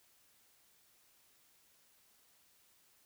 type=silence; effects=white hiss -69 dBFS RMS until 3.05 s